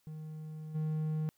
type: tone with level steps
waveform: triangle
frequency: 155.56 Hz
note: D#3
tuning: in tune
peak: -39 / -29 dBFS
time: 0.07-1.29 s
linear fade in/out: 0 ms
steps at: 0.74 s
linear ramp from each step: 20 ms
effects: white hiss -74 dBFS RMS until 1.37 s